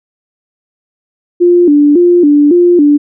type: tone with vibrato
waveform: sine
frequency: 320.2 Hz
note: D#4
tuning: 50 cents sharp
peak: -3 dBFS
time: 1.4-2.98 s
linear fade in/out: 20 ms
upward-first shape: square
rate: 1.8 Hz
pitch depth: 160 cents each way
effects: none